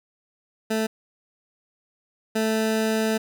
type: tone pair in turn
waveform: 20% pulse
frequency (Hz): 220 / 220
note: A3 / A3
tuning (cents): 0 / 0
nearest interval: unison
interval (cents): 0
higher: neither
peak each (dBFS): -17 / -16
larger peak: second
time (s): 0.7-0.87 / 2.35-3.18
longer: second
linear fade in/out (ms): 10
effects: none